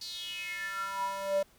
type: tone with high-pass filter sweep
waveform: square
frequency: 196 Hz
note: G3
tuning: in tune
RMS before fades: -35 dBFS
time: 0.01-1.43 s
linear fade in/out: 5 ms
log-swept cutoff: 4600 to 530 Hz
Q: 7.3
effects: pink hiss -63 dBFS RMS until 1.58 s